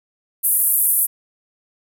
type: band-pass noise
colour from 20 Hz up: white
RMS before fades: -17 dBFS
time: 0.43-1.07 s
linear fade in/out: 20 ms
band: 9800 to 14000 Hz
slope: 48 dB/octave
effects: none